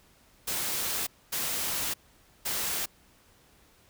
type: noise bursts at uneven times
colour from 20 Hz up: white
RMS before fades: -31 dBFS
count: 3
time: 0.47-1.07 / 1.32-1.94 / 2.45-2.86 s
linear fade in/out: 10 ms
effects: pink hiss -61 dBFS RMS until 3.89 s